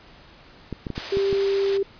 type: clicks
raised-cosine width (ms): 3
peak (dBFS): -16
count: 6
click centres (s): 0.727 / 0.868 / 0.903 / 0.979 / 1.171 / 1.328
type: high-pass noise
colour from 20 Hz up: white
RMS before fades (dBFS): -31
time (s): 0.95-1.78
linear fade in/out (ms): 10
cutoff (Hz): 280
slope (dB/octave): 48
type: tone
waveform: sine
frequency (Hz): 394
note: G4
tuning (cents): +9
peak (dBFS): -19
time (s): 1.12-1.83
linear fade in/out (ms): 5
effects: pink hiss -49 dBFS RMS until 1.99 s + resampled to 11025 Hz